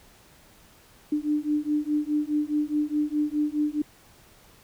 sine beating tone pair, 296.4 / 301.2 Hz, D4 / D4, +16 / +44 cents, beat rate 4.8 Hz, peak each -26 dBFS, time 1.12-3.82 s, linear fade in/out 5 ms, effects pink hiss -55 dBFS RMS until 4.63 s

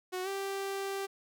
sawtooth tone with pitch glide, 367.9 to 392 Hz, F#4 to G4, -10 to 0 cents, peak -30 dBFS, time 0.12-1.07 s, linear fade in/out 20 ms, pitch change +110 cents, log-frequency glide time 0.23-0.28 s, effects none

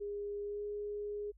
sine tone with pitch glide, 408.5 to 413.7 Hz, G#4 to G#4, -29 to -7 cents, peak -37 dBFS, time 0-1.32 s, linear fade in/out 20 ms, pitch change +22 cents, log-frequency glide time 0.42-0.63 s, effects added 50 Hz sine -59 dBFS peak until 1.37 s

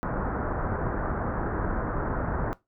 pink low-pass noise, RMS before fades -29 dBFS, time 0.03-2.53 s, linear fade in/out 0 ms, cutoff 1600 Hz, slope 48 dB/octave, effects noise-tail reverb RT60 0.2 s tail -19 dB re dry

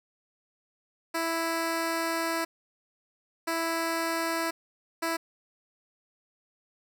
10% pulse tone bursts at uneven times, 330 Hz, E4, 2 cents sharp, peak -19 dBFS, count 3, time 1.14-2.45 / 3.47-4.51 / 5.02-5.17 s, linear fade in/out 10 ms, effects none

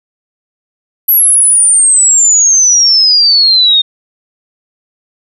sine exponential sweep, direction down, 11840 to 3659 Hz, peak -4 dBFS, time 1.08-3.82 s, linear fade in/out 10 ms, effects none

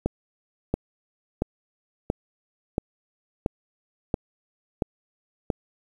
click train, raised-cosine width 2 ms, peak -9 dBFS, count 9, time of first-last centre 0.06-5.502 s, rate 1.47 Hz, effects 8-bit

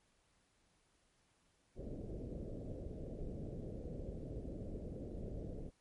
pink low-pass noise, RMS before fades -45 dBFS, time 1.75-5.71 s, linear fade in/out 50 ms, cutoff 590 Hz, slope 48 dB/octave, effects pink hiss -75 dBFS RMS until 5.8 s + MP3 48 kbps

